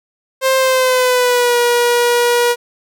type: tone with pitch glide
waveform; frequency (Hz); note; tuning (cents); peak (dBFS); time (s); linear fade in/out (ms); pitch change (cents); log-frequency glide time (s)
sawtooth; 527 to 480.5; C5 to B4; +12 to -48; -7; 0.41-2.56; 50; -160; 0.57-1.57
effects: none